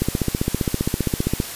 click train, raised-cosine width 3 ms, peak -6 dBFS, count 22, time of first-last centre 0.02-1.402 s, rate 15.2 Hz, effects white hiss -32 dBFS RMS until 1.55 s + resampled to 32000 Hz

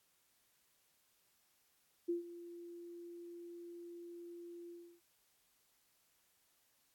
sine tone with ADSR envelope, 344.8 Hz, F4, 22 cents flat, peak -32 dBFS, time 2.08-5.01 s, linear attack 15 ms, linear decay 130 ms, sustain -16 dB, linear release 320 ms, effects white hiss -75 dBFS RMS until 6.94 s + AAC 64 kbps

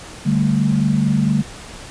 sine chord, D suspended fourth, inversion none, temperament just, 146.83 / 195.78 / 220.2 Hz, D3 / G3 / A3, 0 / -2 / +2 cents, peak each -18 dBFS, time 0.25-1.43 s, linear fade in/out 20 ms, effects pink hiss -36 dBFS RMS until 1.9 s + resampled to 22050 Hz

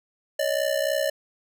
square ring-modulated tone, 593 Hz, D5, 17 cents sharp, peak -20 dBFS, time 0.39-1.1 s, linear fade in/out 5 ms, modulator 31.7 Hz, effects none

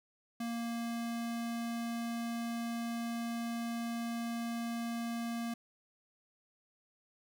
square tone, 233.1 Hz, A#3, in tune, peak -36 dBFS, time 0.4-5.54 s, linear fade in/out 5 ms, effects none

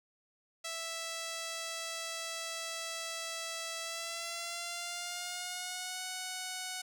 5% pulse tone with pitch glide, 659.3 to 740 Hz, E5 to F#5, 0 to 0 cents, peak -26 dBFS, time 0.64-6.82 s, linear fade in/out 10 ms, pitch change +200 cents, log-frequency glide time 3.81-6.03 s, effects none

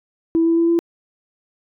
sine tone with pitch steps, 329.2 / 332.1 / 335 / 337.9 Hz, E4 / E4 / E4 / E4, -2 / +13 / +28 / +43 cents, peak -12 dBFS, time 0.35-0.79 s, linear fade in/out 0 ms, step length 110 ms, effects tanh soft clip ceiling -8 dBFS

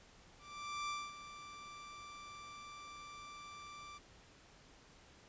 sawtooth tone with ADSR envelope, 1174.7 Hz, D6, in tune, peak -34 dBFS, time 0.38-3.99 s, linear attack 510 ms, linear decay 230 ms, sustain -12 dB, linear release 23 ms, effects pink hiss -62 dBFS RMS until 5.28 s + resampled to 16000 Hz

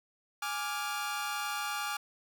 sawtooth chord, D diminished, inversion second, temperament equal with one note detuned, 830.6 / 1174.7 / 1403.4 Hz, Ab5 / D6 / F6, 0 / 0 / +8 cents, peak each -34 dBFS, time 0.42-1.97 s, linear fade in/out 5 ms, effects none

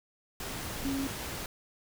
sine tone in noise, 272.7 Hz, C#4, 28 cents flat, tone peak -30 dBFS, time 0.85-1.07 s, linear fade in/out 2 ms, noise pink, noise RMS -38 dBFS, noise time 0.4-1.46 s, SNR +5 dB, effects none

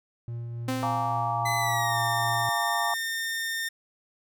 triangle tone with tremolo, 117.8 Hz, A#2, 19 cents sharp, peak -29 dBFS, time 0.28-2.49 s, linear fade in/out 0 ms, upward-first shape triangle, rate 3.6 Hz, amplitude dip 25%
sawtooth tone with exponential decay, 259.8 Hz, C4, 12 cents flat, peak -22 dBFS, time 0.68-1.74 s, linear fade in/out 5 ms, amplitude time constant 230 ms
sine chord, Bb dominant seventh, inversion second, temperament equal with one note detuned, 698.5 / 830.6 / 932.3 / 1157.1 Hz, F5 / Ab5 / Bb5 / D6, 0 / 0 / 0 / -26 cents, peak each -31 dBFS, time 0.83-2.94 s, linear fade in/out 0 ms
sawtooth tone with pitch glide, 2017 to 1817.8 Hz, B6 to A#6, +36 to -44 cents, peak -25 dBFS, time 1.45-3.69 s, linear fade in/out 10 ms, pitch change -180 cents, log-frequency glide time 1.58-1.99 s
effects none

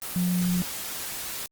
sine tone in noise, 178.6 Hz, F3, 39 cents sharp, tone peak -22 dBFS, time 0.16-0.62 s, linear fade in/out 0 ms, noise white, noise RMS -34 dBFS, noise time 0.02-1.46 s, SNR +9 dB, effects Opus 24 kbps

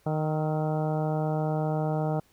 harmonic tone with a mistuned harmonic, 154.7 Hz, D#3, 10 cents flat, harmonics 1 / 2 / 3 / 4 / 5 / 6 / 7 / 8 / 9, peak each -27 / -35 / -34 / -33 / -34 / -42 / -49 / -45 / -49 dBFS, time 0.06-2.2 s, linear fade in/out 5 ms, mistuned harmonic 8, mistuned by +57 cents, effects pink hiss -64 dBFS RMS until 2.32 s

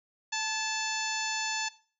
harmonic tone with a mistuned harmonic, 880 Hz, A5, in tune, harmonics 1 / 2 / 3 / 4 / 5 / 6 / 7 / 8, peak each -36 / -35 / -37 / -39 / -38 / -42 / -39 / -40 dBFS, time 0.32-1.69 s, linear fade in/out 10 ms, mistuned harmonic 2, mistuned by -35 cents, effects noise-tail reverb RT60 0.4 s tail -18 dB re dry

